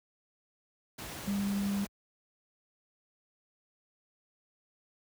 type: tone in noise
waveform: sine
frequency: 200 Hz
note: G3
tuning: 35 cents sharp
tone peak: -29 dBFS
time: 1.27-1.85 s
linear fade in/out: 10 ms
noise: pink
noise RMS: -42 dBFS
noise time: 0.98-1.87 s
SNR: +10 dB
effects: high-pass 60 Hz 12 dB/octave